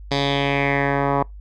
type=tone with low-pass filter sweep; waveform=10% pulse; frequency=140.2 Hz; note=C#3; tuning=20 cents sharp; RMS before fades=-20 dBFS; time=0.11-1.23 s; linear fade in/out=5 ms; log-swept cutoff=4400 to 1100 Hz; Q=3.6; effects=noise-tail reverb RT60 0.2 s tail -26 dB re dry + added 50 Hz sine -35 dBFS peak until 1.4 s